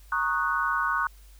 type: chord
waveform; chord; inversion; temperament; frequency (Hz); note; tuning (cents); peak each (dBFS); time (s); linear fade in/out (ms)
sine; D# minor seventh; second; equal with one note detuned; 932.3 / 1102.3 / 1244.5 / 1480; A#5 / C#6 / D#6 / F#6; 0 / -10 / 0 / 0; -33 / -28 / -30 / -27; 0.12-1.07; 2
effects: added 50 Hz sine -48 dBFS peak until 1.39 s + white hiss -59 dBFS RMS until 1.39 s